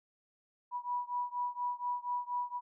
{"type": "beating tone pair", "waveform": "sine", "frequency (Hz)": [976, 980.2], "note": ["B5", "B5"], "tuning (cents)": [-21, -13], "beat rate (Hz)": 4.2, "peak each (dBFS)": [-36, -37], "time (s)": [0.71, 2.61], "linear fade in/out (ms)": 50, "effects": []}